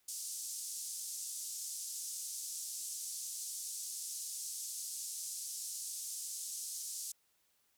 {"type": "band-pass noise", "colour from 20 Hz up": "pink", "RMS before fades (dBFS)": -43, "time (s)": [0.08, 7.12], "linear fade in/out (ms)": 5, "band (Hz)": [5800, 11000], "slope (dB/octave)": 24, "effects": ["white hiss -75 dBFS RMS until 7.77 s"]}